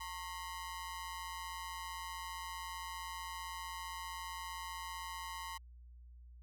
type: ring-modulated tone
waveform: sawtooth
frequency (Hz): 998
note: B5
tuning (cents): +18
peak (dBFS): -36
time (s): 0-5.58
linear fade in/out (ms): 10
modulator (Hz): 87.7
effects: added 60 Hz sine -53 dBFS peak until 6.42 s